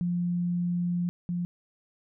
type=tone pair in turn; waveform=sine; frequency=175.3 / 175.3 Hz; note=F3 / F3; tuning=+7 / +7 cents; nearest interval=unison; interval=0 cents; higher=neither; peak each=-25 / -27 dBFS; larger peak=first; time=0.01-1.09 / 1.29-1.45 s; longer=first; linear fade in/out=0 ms; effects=none